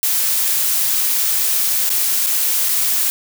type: noise with dropouts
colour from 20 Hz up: blue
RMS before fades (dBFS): -17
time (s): 0.03-3.1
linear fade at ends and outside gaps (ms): 0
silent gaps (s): 1.893-1.902 / 2.263-2.268 / 2.687-2.691
effects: none